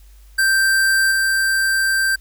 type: tone with level steps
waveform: square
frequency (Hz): 1568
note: G6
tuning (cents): 0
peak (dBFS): -14 / -16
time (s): 0.38-2.16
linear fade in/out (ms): 10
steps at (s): 1.11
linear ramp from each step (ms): 10
effects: added 50 Hz sine -42 dBFS peak until 2.2 s + white hiss -56 dBFS RMS until 2.2 s